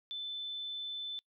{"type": "tone", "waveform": "sine", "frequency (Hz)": 3520, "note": "A7", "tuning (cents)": 0, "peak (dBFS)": -37, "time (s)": [0.11, 1.19], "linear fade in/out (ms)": 0, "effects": ["noise-tail reverb RT60 0.1 s tail -25 dB re dry"]}